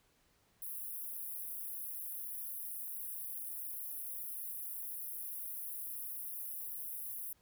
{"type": "high-pass noise", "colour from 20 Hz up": "white", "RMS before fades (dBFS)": -43, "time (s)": [0.62, 7.33], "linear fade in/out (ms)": 2, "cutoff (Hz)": 10000, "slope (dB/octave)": 96, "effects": ["pink hiss -72 dBFS RMS until 7.41 s"]}